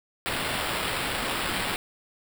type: noise with sample-and-hold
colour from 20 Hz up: violet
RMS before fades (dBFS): -29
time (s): 0.26-1.76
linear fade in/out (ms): 0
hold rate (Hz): 6300
effects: none